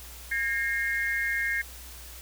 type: tone cluster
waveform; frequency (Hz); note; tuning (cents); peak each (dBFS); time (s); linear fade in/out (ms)
sine; 1624 / 1838 / 2134; G#6 / A#6 / C7; -39 / -25 / +34; -30; 0.31-1.62; 10
effects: added 60 Hz sine -45 dBFS peak until 2.21 s + white hiss -46 dBFS RMS until 2.21 s